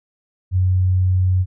sine tone, 92.3 Hz, F#2, 4 cents flat, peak -13 dBFS, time 0.51-1.46 s, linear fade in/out 50 ms, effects none

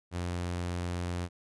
sawtooth tone, 88 Hz, F2, 14 cents sharp, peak -28 dBFS, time 0.11-1.29 s, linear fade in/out 50 ms, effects resampled to 24000 Hz

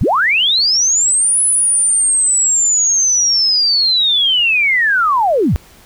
sine linear two-way sweep, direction up then down, 45.59 to 10190 to 45.59 Hz, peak -10 dBFS, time 0.01-5.56 s, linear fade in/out 0 ms, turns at 1.42 s, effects pink hiss -44 dBFS RMS until 5.85 s

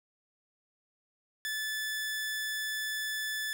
sawtooth tone, 1739 Hz, A6, 21 cents flat, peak -29 dBFS, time 1.45-3.53 s, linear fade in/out 0 ms, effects none

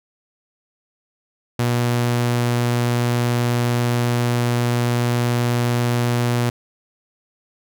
sawtooth tone, 120.5 Hz, B2, 42 cents flat, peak -13 dBFS, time 1.59-6.5 s, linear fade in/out 5 ms, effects none

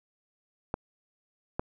clicks, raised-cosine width 1 ms, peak -15 dBFS, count 2, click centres 0.741 / 1.595 s, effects none

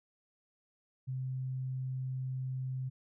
sine tone, 130 Hz, C3, 11 cents flat, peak -34 dBFS, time 1.07-2.9 s, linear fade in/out 20 ms, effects none

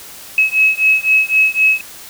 sine beating tone pair, 2569 / 2572.9 Hz, E7 / E7, -45 / -43 cents, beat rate 3.9 Hz, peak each -13 dBFS, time 0.38-1.81 s, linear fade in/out 2 ms, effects white hiss -35 dBFS RMS until 2.09 s

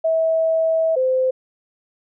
sine tone pair in turn, 648 / 517.1 Hz, E5 / C5, -30 / -20 cents, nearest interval major third, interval 390 cents, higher first, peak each -15 dBFS, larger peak neither, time 0.04-0.96 / 0.96-1.31 s, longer first, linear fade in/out 10 ms, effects none

